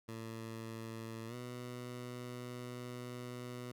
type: tone with pitch glide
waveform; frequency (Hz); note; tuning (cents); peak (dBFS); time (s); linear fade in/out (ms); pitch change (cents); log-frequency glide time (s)
15% pulse; 113 to 123.23; A2 to B2; +47 to -3; -37; 0.08-3.72; 10; +150; 1.27-1.35
effects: none